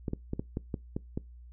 clicks, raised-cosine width 3 ms, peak -19 dBFS, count 8, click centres 0.082 / 0.134 / 0.334 / 0.395 / 0.571 / 0.742 / 0.965 / 1.175 s, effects noise-tail reverb RT60 0.2 s tail -23 dB re dry + added 60 Hz sine -47 dBFS peak until 1.52 s

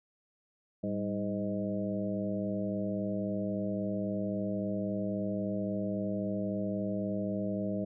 harmonic tone with a mistuned harmonic, 103.7 Hz, G#2, 2 cents flat, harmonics 1 / 2 / 3 / 4 / 5 / 6, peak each -42 / -33 / -39 / -44 / -41 / -38 dBFS, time 0.83-7.85 s, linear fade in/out 10 ms, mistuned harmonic 2, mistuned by -81 cents, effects none

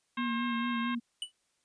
harmonic tone, 534 Hz, C5, 35 cents sharp, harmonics 2 / 3 / 4 / 5 / 6 / 7, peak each -36 / -40 / -42 / -44 / -46 / -47 dBFS, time 0.17-0.95 s, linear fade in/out 5 ms
sine tone with vibrato, 236.4 Hz, A#3, 24 cents sharp, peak -31 dBFS, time 0.17-1 s, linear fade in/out 20 ms, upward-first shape sine, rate 4.4 Hz, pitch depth 44 cents each way
square tone with exponential decay, 2964 Hz, F#7, 2 cents sharp, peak -30 dBFS, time 1.22-1.32 s, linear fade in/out 2 ms, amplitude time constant 20 ms
effects white hiss -75 dBFS RMS until 1.64 s + resampled to 22050 Hz

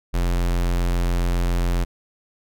square tone, 43.65 Hz, F1, in tune, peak -19 dBFS, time 0.13-1.85 s, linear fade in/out 20 ms, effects none

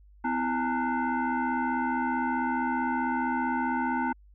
sine tone with frequency modulation, 328.2 Hz, E4, 8 cents flat, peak -25 dBFS, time 0.24-4.13 s, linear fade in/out 10 ms, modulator 581 Hz, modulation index 1.9, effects added 50 Hz sine -52 dBFS peak until 4.34 s

